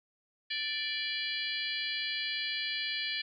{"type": "harmonic tone with a mistuned harmonic", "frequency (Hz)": 587.3, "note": "D5", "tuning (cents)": 0, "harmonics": [3, 4, 5, 6, 7, 8], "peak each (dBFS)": [-39, -39, -40, -39, -38, -42], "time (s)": [0.5, 3.22], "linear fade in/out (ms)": 10, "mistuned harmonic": 6, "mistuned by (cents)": -89, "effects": []}